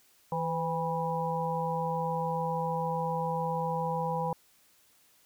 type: harmonic tone with a mistuned harmonic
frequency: 163 Hz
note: E3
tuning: 19 cents flat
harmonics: 1 / 3 / 5 / 6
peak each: -34 / -34 / -34 / -34 dBFS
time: 0.32-4.33 s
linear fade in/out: 2 ms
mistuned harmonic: 3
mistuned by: +51 cents
effects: white hiss -64 dBFS RMS until 5.25 s